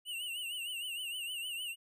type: tone with vibrato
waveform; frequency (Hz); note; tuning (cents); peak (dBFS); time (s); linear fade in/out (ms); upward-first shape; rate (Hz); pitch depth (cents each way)
square; 2861; F7; +41; -38; 0.05-1.76; 50; triangle; 6.5; 120
effects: none